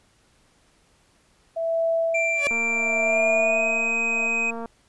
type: tone with tremolo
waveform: sine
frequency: 660 Hz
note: E5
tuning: 2 cents sharp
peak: -19 dBFS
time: 1.56-4.27 s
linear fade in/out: 10 ms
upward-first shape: sine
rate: 0.71 Hz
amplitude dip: 100%
type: tone with pitch glide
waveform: triangle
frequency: 2359 to 2514 Hz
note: D7 to D#7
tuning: +7 to +17 cents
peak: -20 dBFS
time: 2.14-4.51 s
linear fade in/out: 10 ms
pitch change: +110 cents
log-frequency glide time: 3.02-3.66 s
type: tone with exponential growth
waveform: sawtooth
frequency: 570 Hz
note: C#5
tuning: 48 cents sharp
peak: -16 dBFS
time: 2.32-2.47 s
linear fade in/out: 0 ms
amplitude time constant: 31 ms
type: click train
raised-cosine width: 1 ms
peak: -21 dBFS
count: 495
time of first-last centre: 2.51-4.658 s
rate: 230 Hz
effects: pink hiss -61 dBFS RMS until 4.88 s + resampled to 24000 Hz